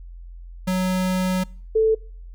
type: tone pair in turn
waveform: square / sine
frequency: 185 / 440.8 Hz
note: F#3 / A4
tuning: 0 / +3 cents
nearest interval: octave + minor third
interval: 1503 cents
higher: second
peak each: -20 / -14 dBFS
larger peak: second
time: 0.67-1.44 / 1.75-1.95 s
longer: first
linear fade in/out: 10 ms
effects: noise-tail reverb RT60 0.5 s tail -25 dB re dry + added 43 Hz sine -36 dBFS peak until 2.34 s